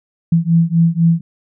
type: beating tone pair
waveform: sine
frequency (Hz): 164.81 / 168.81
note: E3 / E3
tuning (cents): 0 / +41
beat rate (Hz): 4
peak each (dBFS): -13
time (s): 0.32-1.21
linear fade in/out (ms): 5
effects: none